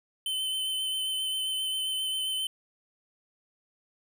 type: tone with vibrato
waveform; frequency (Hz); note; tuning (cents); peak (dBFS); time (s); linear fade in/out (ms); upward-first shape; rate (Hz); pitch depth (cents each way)
square; 3061; G7; -42; -29; 0.26-2.47; 2; triangle; 7.5; 18
effects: none